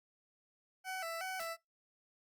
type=tone with vibrato; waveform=20% pulse; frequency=706 Hz; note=F5; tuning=19 cents sharp; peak=-34 dBFS; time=0.84-1.57 s; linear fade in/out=50 ms; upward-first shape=square; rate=2.7 Hz; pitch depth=110 cents each way
type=noise with exponential decay; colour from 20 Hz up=white; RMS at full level=-45 dBFS; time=1.4-1.57 s; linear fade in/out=2 ms; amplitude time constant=35 ms
effects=noise-tail reverb RT60 0.2 s tail -24 dB re dry + Opus 48 kbps